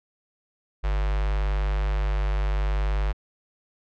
square tone with notch filter, 50.3 Hz, G1, 45 cents sharp, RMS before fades -24 dBFS, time 0.83-3.13 s, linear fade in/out 20 ms, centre 230 Hz, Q 0.54, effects low-pass 3000 Hz 12 dB/octave

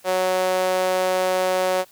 sawtooth tone with high-pass filter, 185 Hz, F#3, in tune, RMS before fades -21 dBFS, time 0.04-1.85 s, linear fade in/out 50 ms, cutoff 550 Hz, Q 2.9, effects white hiss -53 dBFS RMS until 1.91 s

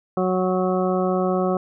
harmonic tone, 184.6 Hz, F#3, 4 cents flat, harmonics 1 / 2 / 3 / 4 / 6 / 7, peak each -23 / -23 / -25 / -27 / -31 / -32 dBFS, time 0.17-1.57 s, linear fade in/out 2 ms, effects none

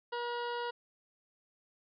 harmonic tone, 479 Hz, A#4, 47 cents sharp, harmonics 1 / 2 / 3 / 4 / 6 / 7 / 8 / 9 / 10, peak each -38 / -38 / -43 / -50 / -48 / -55 / -55 / -57 / -56 dBFS, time 0.12-0.71 s, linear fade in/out 10 ms, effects none

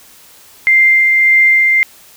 sine tone with tremolo, 2095 Hz, C7, 2 cents sharp, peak -5 dBFS, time 0.67-1.83 s, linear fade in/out 0 ms, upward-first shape sine, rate 1.7 Hz, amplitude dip 25%, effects white hiss -42 dBFS RMS until 2.16 s

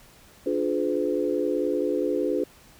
sine chord, D diminished seventh, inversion none, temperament just, 293.7 / 352.4 / 422.9 / 507.5 Hz, D4 / F4 / Ab4 / Cb5, 0 / +16 / +31 / +47 cents, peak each -28 dBFS, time 0.46-2.44 s, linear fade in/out 5 ms, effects pink hiss -53 dBFS RMS until 2.79 s

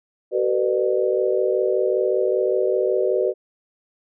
sine tone cluster, 380.3 / 454.4 / 499.6 / 602 Hz, F#4 / A#4 / B4 / D5, +48 / -44 / +20 / +43 cents, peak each -21 / -27 / -22 / -24 dBFS, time 0.31-3.34 s, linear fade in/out 50 ms, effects none

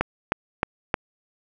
click train, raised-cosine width 0.5 ms, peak -5 dBFS, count 4, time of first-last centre 0.01-0.942 s, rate 3.22 Hz, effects none

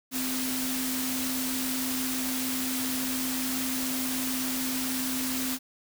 sine tone in noise, 258.3 Hz, C4, 22 cents flat, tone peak -31 dBFS, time 0.11-5.59 s, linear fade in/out 50 ms, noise white, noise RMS -32 dBFS, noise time 0.11-5.59 s, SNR -2 dB, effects none

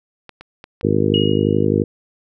clicks, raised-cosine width 0.3 ms, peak -20 dBFS, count 4, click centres 0.293 / 0.41 / 0.641 / 0.811 s
harmonic tone, 51.6 Hz, G#1, 10 cents flat, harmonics 2 / 3 / 4 / 5 / 6 / 7 / 8 / 9, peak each -22 / -22 / -22 / -22 / -22 / -22 / -22 / -22 dBFS, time 0.83-1.84 s, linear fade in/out 10 ms
sine tone with exponential decay, 2886 Hz, F#7, 44 cents flat, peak -16 dBFS, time 1.14-1.65 s, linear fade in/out 2 ms, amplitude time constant 110 ms
effects none

